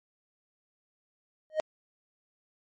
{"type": "tone with exponential growth", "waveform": "triangle", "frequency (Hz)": 622.3, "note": "D#5", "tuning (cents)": 0, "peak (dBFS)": -18, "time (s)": [1.5, 1.6], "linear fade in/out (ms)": 0, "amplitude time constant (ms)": 21, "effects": ["MP3 32 kbps"]}